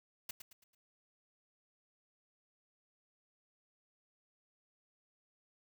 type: noise with echo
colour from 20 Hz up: white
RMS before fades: -42 dBFS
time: 0.29-0.31 s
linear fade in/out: 5 ms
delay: 110 ms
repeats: 4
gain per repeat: -8 dB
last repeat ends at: 0.75 s
effects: none